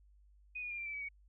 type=tone with pitch steps; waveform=sine; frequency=2489 / 2446 / 2404 / 2363 / 2322 / 2282 / 2243 Hz; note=D#7 / D#7 / D7 / D7 / D7 / C#7 / C#7; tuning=0 / -30 / +40 / +10 / -20 / +50 / +20 cents; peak=-39 dBFS; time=0.55-1.089 s; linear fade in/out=10 ms; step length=77 ms; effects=added 50 Hz sine -61 dBFS peak until 1.28 s